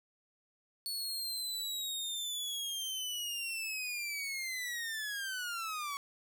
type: linear sweep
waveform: sawtooth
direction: down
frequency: 4435 to 1111 Hz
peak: -33 dBFS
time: 0.86-5.97 s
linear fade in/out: 0 ms
effects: none